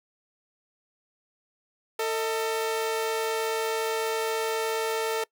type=tone pair together; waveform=sawtooth; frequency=447.6 / 633 Hz; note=A4 / D#5; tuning=+30 / +30 cents; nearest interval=tritone; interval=600 cents; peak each=-22 / -32 dBFS; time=1.99-5.24 s; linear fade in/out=5 ms; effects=noise-tail reverb RT60 0.1 s tail -23 dB re dry